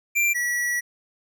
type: tone pair in turn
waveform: square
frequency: 2363 / 1937.1 Hz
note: D7 / B6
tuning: +10 / -34 cents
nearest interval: minor third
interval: 344 cents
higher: first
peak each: -19 / -23 dBFS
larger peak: first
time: 0.15-0.34 / 0.34-0.81 s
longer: second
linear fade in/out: 20 ms
effects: none